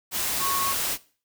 sine tone in noise, 1100 Hz, C#6, 14 cents flat, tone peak -26 dBFS, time 0.39-0.75 s, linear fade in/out 50 ms, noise white, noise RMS -27 dBFS, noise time 0.11-0.98 s, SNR -2 dB, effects noise-tail reverb RT60 0.4 s tail -19 dB re dry

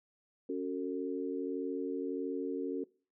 sine chord, F# minor, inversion second, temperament equal with one note detuned, 277.2 / 370 / 451.6 Hz, C#4 / F#4 / A4, 0 / 0 / +45 cents, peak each -37 / -38 / -38 dBFS, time 0.49-2.84 s, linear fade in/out 5 ms, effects noise-tail reverb RT60 0.4 s tail -22 dB re dry

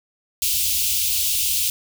white band-stop noise, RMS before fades -21 dBFS, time 0.42-1.7 s, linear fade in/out 2 ms, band 100 to 2600 Hz, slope 48 dB/octave, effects none

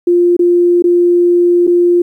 sine tone with dropouts, 350 Hz, F4, 4 cents sharp, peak -6 dBFS, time 0.07-2.02 s, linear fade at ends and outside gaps 5 ms, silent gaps 0.367-0.392 / 0.823-0.84 / 1.669-1.675 s, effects 8-bit

